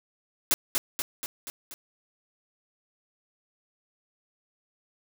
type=noise with echo; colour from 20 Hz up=white; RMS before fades=-22 dBFS; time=0.51-0.54 s; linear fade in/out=0 ms; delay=240 ms; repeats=5; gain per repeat=-4 dB; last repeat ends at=1.74 s; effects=none